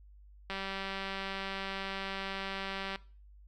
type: click train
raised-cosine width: 0.3 ms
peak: -22 dBFS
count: 478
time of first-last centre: 0.5-2.959 s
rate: 194 Hz
effects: noise-tail reverb RT60 0.4 s tail -20 dB re dry + added 50 Hz sine -53 dBFS peak until 3.47 s